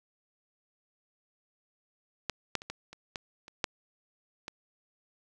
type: clicks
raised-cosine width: 0.2 ms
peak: -13 / -11 / -27 / -20 / -29 / -18 / -30 / -10 / -21 dBFS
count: 9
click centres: 2.297 / 2.553 / 2.619 / 2.7 / 2.93 / 3.158 / 3.481 / 3.642 / 4.481 s
effects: none